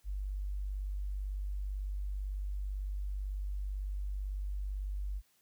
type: tone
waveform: sine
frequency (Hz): 49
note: G1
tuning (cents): 0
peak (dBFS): -34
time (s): 0.04-5.22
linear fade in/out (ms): 50
effects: white hiss -71 dBFS RMS until 5.41 s